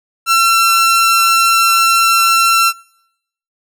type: tone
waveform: sawtooth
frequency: 1351 Hz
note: E6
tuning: 42 cents sharp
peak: -5 dBFS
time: 0.26-2.73 s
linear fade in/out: 50 ms
effects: noise-tail reverb RT60 0.8 s tail -25 dB re dry